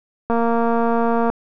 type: click train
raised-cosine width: 1 ms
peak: -7 dBFS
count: 233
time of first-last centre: 0.3-1.3 s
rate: 232 Hz
effects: none